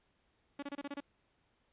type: tone bursts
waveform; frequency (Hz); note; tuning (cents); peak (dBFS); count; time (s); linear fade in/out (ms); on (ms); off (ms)
sawtooth; 283.7; C#4; +40; -35; 7; 0.59-1.004; 5; 36; 27
effects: pink hiss -75 dBFS RMS until 1.72 s + resampled to 8000 Hz